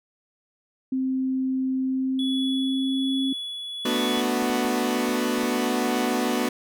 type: tone with pitch glide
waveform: sine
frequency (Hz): 261.6 to 267.1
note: C4 to C4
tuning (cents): 0 to +36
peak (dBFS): -22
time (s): 0.92-3.33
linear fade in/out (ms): 5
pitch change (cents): +36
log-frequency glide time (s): 1.83-3.19
type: tone with tremolo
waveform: triangle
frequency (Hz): 3400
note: G#7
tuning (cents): +40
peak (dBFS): -27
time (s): 2.19-4.21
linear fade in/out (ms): 2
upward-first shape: sine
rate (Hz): 1.2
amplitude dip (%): 30
type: chord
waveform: sawtooth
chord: B minor seventh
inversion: third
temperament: equal with one note detuned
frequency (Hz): 220 / 246.9 / 296 / 370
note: A3 / B3 / D4 / F#4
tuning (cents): 0 / 0 / +14 / 0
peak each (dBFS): -26 / -21 / -26 / -25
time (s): 3.85-6.49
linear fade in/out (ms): 5
type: clicks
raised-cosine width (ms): 2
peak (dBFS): -31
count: 7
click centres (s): 4.174 / 4.425 / 4.5 / 4.651 / 5.091 / 5.383 / 5.433
effects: none